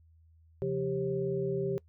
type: tone cluster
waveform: sine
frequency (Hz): 135.2 / 173.7 / 393.8 / 540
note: C#3 / F3 / G4 / C#5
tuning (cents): -43 / -9 / +8 / -45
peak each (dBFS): -36 / -37 / -31 / -39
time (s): 0.62-1.78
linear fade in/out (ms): 0
effects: noise-tail reverb RT60 0.1 s tail -23 dB re dry + added 81 Hz sine -58 dBFS peak until 1.88 s